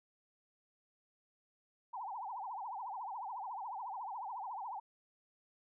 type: tone with vibrato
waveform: sine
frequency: 873 Hz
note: A5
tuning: 14 cents flat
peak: -40 dBFS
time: 1.93-4.8 s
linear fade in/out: 10 ms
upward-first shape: triangle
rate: 14 Hz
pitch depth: 290 cents each way
effects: none